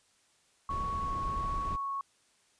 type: tone with vibrato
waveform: sine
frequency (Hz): 1108.7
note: C#6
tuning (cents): 0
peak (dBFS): -32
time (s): 0.69-2.01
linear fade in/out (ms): 2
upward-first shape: triangle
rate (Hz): 1.4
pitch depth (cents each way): 10
type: noise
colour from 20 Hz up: brown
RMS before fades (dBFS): -38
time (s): 0.69-1.77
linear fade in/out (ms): 20
effects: white hiss -68 dBFS RMS until 2.59 s + resampled to 22050 Hz